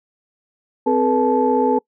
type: tone cluster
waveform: sine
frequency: 259.7 / 426.5 / 482.9 / 870 Hz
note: C4 / G#4 / B4 / A5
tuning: -13 / +46 / -39 / -20 cents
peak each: -19 dBFS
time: 0.86-1.79 s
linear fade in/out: 10 ms
effects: noise-tail reverb RT60 0.1 s tail -26 dB re dry + tanh soft clip ceiling -3 dBFS